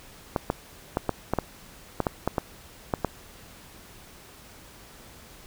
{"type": "clicks", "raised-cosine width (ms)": 1, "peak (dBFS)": -9, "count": 12, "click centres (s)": [0.362, 0.501, 0.971, 1.093, 1.336, 1.387, 2.003, 2.068, 2.276, 2.382, 2.938, 3.047], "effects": ["pink hiss -49 dBFS RMS until 5.46 s"]}